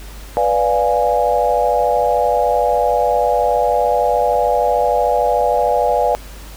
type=chord; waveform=sine; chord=B diminished seventh; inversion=none; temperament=equal with one note detuned; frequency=493.9 / 587.3 / 700.5 / 830.6 Hz; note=B4 / D5 / F5 / Ab5; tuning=0 / 0 / +5 / 0 cents; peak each=-18 dBFS; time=0.37-6.15 s; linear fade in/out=0 ms; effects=added 50 Hz sine -33 dBFS peak until 6.56 s + pink hiss -39 dBFS RMS until 6.56 s